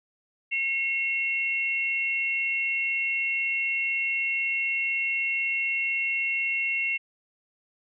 sine tone pair together, 2169 / 2733 Hz, C#7 / F7, -38 / -38 cents, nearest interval major third, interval 400 cents, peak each -27 dBFS, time 0.51-6.98 s, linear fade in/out 20 ms, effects none

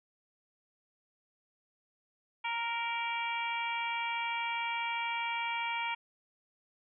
harmonic tone, 466.2 Hz, A#4, in tune, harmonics 2 / 3 / 4 / 5 / 6 / 7, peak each -35 / -44 / -45 / -36 / -43 / -45 dBFS, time 2.44-5.95 s, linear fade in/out 10 ms, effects none

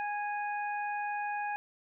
harmonic tone, 827 Hz, G#5, 8 cents flat, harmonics 1 / 2 / 3, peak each -33 / -39 / -43 dBFS, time 0-1.56 s, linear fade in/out 0 ms, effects none

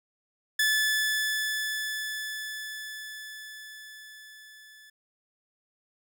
sawtooth tone with level ramp, 1733 Hz, A6, 27 cents flat, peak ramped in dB -18 to -47 dBFS, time 0.59-4.9 s, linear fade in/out 5 ms, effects none

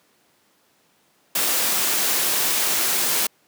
white noise, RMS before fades -21 dBFS, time 1.35-3.27 s, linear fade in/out 5 ms, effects pink hiss -61 dBFS RMS until 3.47 s + high-pass 200 Hz 12 dB/octave

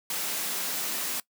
white high-pass noise, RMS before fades -31 dBFS, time 0.1-1.2 s, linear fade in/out 2 ms, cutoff 150 Hz, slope 96 dB/octave, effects noise-tail reverb RT60 0.1 s tail -21 dB re dry

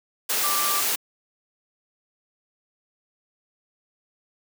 sine tone in noise, 1174.7 Hz, D6, in tune, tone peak -26 dBFS, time 0.43-0.81 s, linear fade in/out 10 ms, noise white, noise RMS -24 dBFS, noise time 0.29-0.96 s, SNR -5 dB, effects high-pass 300 Hz 12 dB/octave

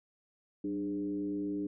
sine tone with frequency modulation, 300 Hz, D4, 37 cents sharp, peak -32 dBFS, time 0.64-1.67 s, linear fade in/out 5 ms, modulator 109 Hz, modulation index 0.69, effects none

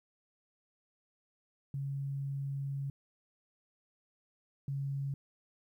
sine tone pair in turn, 138.59 / 138.59 Hz, C#3 / C#3, 0 / 0 cents, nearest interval unison, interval 0 cents, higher neither, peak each -34 / -33 dBFS, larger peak second, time 1.74-2.9 / 4.68-5.14 s, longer first, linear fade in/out 2 ms, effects 12-bit

